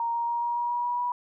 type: tone with pitch steps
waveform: sine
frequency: 932.3 / 938.2 / 944.2 / 950.2 / 956.3 / 962.4 / 968.5 / 974.7 Hz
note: A#5 / A#5 / A#5 / A#5 / A#5 / B5 / B5 / B5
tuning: 0 / +11 / +22 / +33 / +44 / -45 / -34 / -23 cents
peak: -25 dBFS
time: 0-1.12 s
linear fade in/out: 2 ms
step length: 140 ms
effects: none